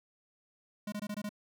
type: tone bursts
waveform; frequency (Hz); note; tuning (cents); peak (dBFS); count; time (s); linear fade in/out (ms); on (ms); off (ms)
square; 207.7; G#3; 0; -36; 6; 0.87-1.292; 5; 52; 22
effects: none